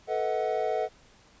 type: chord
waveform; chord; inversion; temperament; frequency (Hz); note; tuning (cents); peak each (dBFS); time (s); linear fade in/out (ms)
triangle; B dominant seventh; third; equal with one note detuned; 440 / 493.9 / 637.5 / 740; A4 / B4 / D#5 / F#5; 0 / 0 / +42 / 0; -29 / -31 / -29 / -29; 0.07-0.89; 50
effects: pink hiss -58 dBFS RMS until 1.4 s + resampled to 16000 Hz